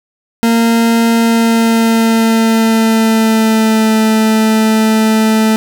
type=tone with pitch glide; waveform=40% pulse; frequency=230 to 219.4 Hz; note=A#3 to A3; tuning=-23 to -5 cents; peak=-7 dBFS; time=0.43-5.56 s; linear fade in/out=0 ms; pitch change=-82 cents; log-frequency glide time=1.1-3.97 s; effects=8-bit